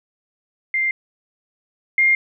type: tone pair in turn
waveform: sine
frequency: 2097 / 2119 Hz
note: C7 / C7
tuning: +3 / +21 cents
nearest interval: unison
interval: 18 cents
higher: second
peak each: -17 / -12 dBFS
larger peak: second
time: 0.74-0.91 / 1.98-2.15 s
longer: neither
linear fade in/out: 2 ms
effects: none